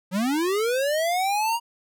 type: linear sweep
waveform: square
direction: up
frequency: 174.1 to 953 Hz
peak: -22 dBFS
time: 0.11-1.6 s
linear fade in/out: 50 ms
effects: none